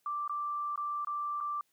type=tone with dropouts; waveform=sine; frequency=1174.7 Hz; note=D6; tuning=in tune; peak=-32 dBFS; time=0.06-1.61 s; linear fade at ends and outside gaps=2 ms; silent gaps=0.278-0.295 / 0.759-0.776 / 1.048-1.071 / 1.404-1.409 s; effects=white hiss -75 dBFS RMS until 1.72 s + high-pass 100 Hz 12 dB/octave